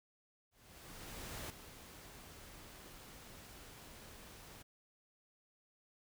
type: noise with ADSR envelope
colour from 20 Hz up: pink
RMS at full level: -45 dBFS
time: 0.51-4.63 s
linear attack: 990 ms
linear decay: 4 ms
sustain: -10 dB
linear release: 15 ms
effects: none